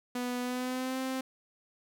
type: tone with pitch glide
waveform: sawtooth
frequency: 246.9 to 261.6 Hz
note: B3 to C4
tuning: 0 to 0 cents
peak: -28 dBFS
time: 0.15-1.21 s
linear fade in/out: 5 ms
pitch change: +100 cents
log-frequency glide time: 0.41-0.99 s
effects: none